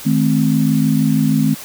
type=chord; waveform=sine; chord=A diminished; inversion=second; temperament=equal with one note detuned; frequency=155.56 / 215.1 / 261.6 Hz; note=Eb3 / A3 / C4; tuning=0 / -39 / 0 cents; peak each=-16 / -16 / -16 dBFS; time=0.05-1.55 s; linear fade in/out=20 ms; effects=white hiss -33 dBFS RMS until 1.64 s